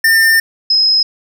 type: tone pair in turn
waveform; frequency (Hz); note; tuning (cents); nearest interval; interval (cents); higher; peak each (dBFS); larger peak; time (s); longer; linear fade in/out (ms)
square / sine; 1802 / 5112; A6 / D#8; +41 / +46; octave + tritone; 1805; second; -8; neither; 0.04-0.4 / 0.7-1.03; first; 5
effects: none